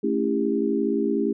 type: chord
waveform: sine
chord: A dominant seventh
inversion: none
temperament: equal with one note detuned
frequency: 220 / 277.2 / 329.6 / 400.7 Hz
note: A3 / C#4 / E4 / G4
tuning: 0 / 0 / 0 / +38 cents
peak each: -26 / -26 / -27 / -25 dBFS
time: 0.03-1.33 s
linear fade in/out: 10 ms
effects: none